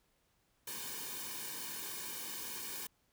white noise with comb filter, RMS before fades -43 dBFS, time 0.67-2.87 s, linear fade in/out 5 ms, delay 1.5 ms, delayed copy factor -0.95, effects pink hiss -75 dBFS RMS until 3.12 s

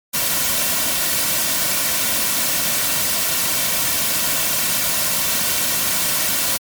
white noise with comb filter, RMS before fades -19 dBFS, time 0.13-6.58 s, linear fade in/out 20 ms, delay 2.4 ms, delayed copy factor -0.5, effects MP3 96 kbps

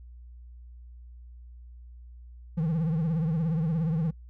triangle tone with vibrato, 161.5 Hz, E3, 35 cents flat, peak -22 dBFS, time 2.57-4.11 s, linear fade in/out 10 ms, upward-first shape triangle, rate 17 Hz, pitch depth 140 cents each way, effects noise-tail reverb RT60 0.1 s tail -23 dB re dry + added 60 Hz sine -44 dBFS peak until 4.29 s

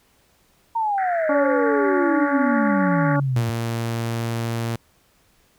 sine exponential sweep, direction down, 932.3 to 112 Hz, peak -19 dBFS, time 0.75-3.5 s, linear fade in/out 10 ms
pink band-pass noise, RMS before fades -32 dBFS, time 0.98-3.16 s, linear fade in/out 0 ms, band 1400 to 2000 Hz, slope 96 dB/octave
harmonic tone, 284.1 Hz, C#4, 43 cents sharp, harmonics 1 / 2 / 3 / 4 / 5, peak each -22 / -25 / -27 / -28 / -29 dBFS, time 1.29-3.2 s, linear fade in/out 5 ms
sawtooth tone, 115.7 Hz, A#2, 13 cents flat, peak -19 dBFS, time 3.36-4.76 s, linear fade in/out 5 ms
effects pink hiss -60 dBFS RMS until 5.58 s

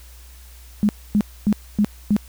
sine tone bursts, 207.7 Hz, G#3, in tune, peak -13 dBFS, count 5, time 0.83-2.165 s, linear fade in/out 0 ms, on 59 ms, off 260 ms, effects added 61 Hz sine -41 dBFS peak until 2.28 s + white hiss -49 dBFS RMS until 2.28 s

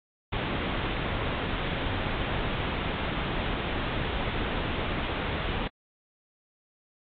pink low-pass noise, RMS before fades -30 dBFS, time 0.32-5.68 s, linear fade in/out 10 ms, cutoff 3700 Hz, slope 96 dB/octave, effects AAC 64 kbps

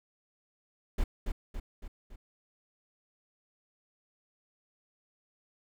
brown noise with echo, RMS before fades -27 dBFS, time 0.98-1.04 s, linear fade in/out 5 ms, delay 280 ms, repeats 4, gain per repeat -5 dB, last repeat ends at 2.16 s, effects none

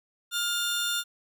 sawtooth tone pair together, 1409 / 3579 Hz, F6 / A7, +15 / +29 cents, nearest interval octave + major third, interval 1614 cents, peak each -26 dBFS, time 0.31-1.04 s, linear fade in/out 50 ms, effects none

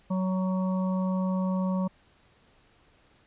harmonic tone, 186.6 Hz, F#3, 15 cents sharp, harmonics 1 / 3 / 5 / 6, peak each -25 / -35 / -39 / -41 dBFS, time 0.1-1.88 s, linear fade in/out 10 ms, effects pink hiss -62 dBFS RMS until 3.26 s + resampled to 8000 Hz

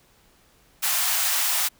white high-pass noise, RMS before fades -23 dBFS, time 0.82-1.69 s, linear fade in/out 20 ms, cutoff 660 Hz, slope 48 dB/octave, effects pink hiss -59 dBFS RMS until 1.79 s

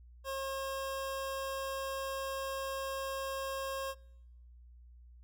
25% pulse tone, 539 Hz, C#5, 49 cents flat, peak -32 dBFS, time 0.24-3.95 s, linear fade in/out 50 ms, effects noise-tail reverb RT60 0.9 s tail -26 dB re dry + added 60 Hz sine -53 dBFS peak until 5.23 s

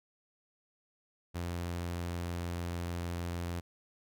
sawtooth tone, 86.6 Hz, F2, 14 cents flat, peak -31 dBFS, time 1.34-3.61 s, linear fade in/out 20 ms, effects none

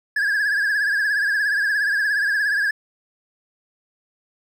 triangle tone with vibrato, 1661.2 Hz, G#6, in tune, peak -16 dBFS, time 0.16-2.71 s, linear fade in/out 5 ms, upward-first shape triangle, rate 17 Hz, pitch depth 94 cents each way, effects none

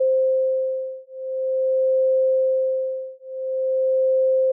sine beating tone pair, 523.3 / 523.77 Hz, C5 / C5, 0 / +2 cents, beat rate 0.47 Hz, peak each -21 dBFS, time 0-4.52 s, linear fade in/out 10 ms, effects none

